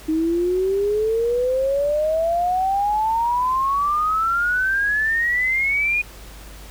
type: exponential sweep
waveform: sine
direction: up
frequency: 311.1 to 2469 Hz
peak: -17 dBFS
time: 0.08-6.02 s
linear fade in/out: 10 ms
effects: added 50 Hz sine -39 dBFS peak until 6.7 s + pink hiss -43 dBFS RMS until 6.7 s